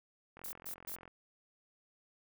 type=click train; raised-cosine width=0.5 ms; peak=-37 dBFS; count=32; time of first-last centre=0.37-1.078 s; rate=43.8 Hz
type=noise bursts; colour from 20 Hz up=violet; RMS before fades=-43 dBFS; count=3; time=0.44-0.958 s; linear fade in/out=5 ms; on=86 ms; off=130 ms
effects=none